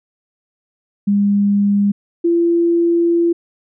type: tone pair in turn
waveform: sine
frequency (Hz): 202.3 / 340.2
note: G#3 / F4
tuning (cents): -45 / -45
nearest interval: major sixth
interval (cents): 900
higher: second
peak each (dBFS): -11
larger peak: neither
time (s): 1.07-1.92 / 2.24-3.33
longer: second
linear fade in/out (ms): 10
effects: none